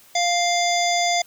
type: harmonic tone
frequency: 698.5 Hz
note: F5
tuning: in tune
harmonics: 1 / 3 / 5 / 7 / 9 / 10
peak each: -20 / -25 / -27 / -28 / -30 / -30 dBFS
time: 0.15-1.22 s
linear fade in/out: 5 ms
effects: white hiss -51 dBFS RMS until 1.26 s